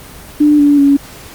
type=tone with pitch steps; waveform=sine; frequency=296.9 / 288.8 / 280.9 Hz; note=D4 / D4 / C#4; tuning=+19 / -29 / +23 cents; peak=-5 dBFS; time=0.4-0.97 s; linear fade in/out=10 ms; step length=190 ms; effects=pink hiss -34 dBFS RMS until 1.34 s + Opus 24 kbps